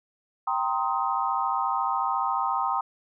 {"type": "chord", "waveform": "sine", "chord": "C minor seventh", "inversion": "second", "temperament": "equal with one note detuned", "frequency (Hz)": [784, 932.3, 1046.5, 1257.5], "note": ["G5", "Bb5", "C6", "Eb6"], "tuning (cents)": [0, 0, 0, 18], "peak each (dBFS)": -29, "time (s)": [0.47, 2.81], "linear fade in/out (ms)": 5, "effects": []}